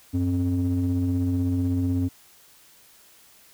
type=ring-modulated tone; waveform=triangle; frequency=86 Hz; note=F2; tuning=26 cents flat; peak=-16 dBFS; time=0.13-2.09 s; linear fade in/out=20 ms; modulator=180 Hz; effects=white hiss -54 dBFS RMS until 3.53 s